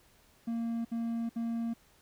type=tone bursts; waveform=triangle; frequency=231 Hz; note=A#3; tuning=16 cents flat; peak=-29 dBFS; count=3; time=0.47-1.738 s; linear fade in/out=10 ms; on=380 ms; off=64 ms; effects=pink hiss -64 dBFS RMS until 2.01 s